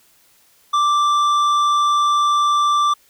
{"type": "tone with tanh clipping", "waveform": "sine", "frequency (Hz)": 1174.7, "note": "D6", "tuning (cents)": 0, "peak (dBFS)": -15, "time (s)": [0.73, 2.94], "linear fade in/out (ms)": 10, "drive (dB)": 10, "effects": ["white hiss -55 dBFS RMS until 3.09 s"]}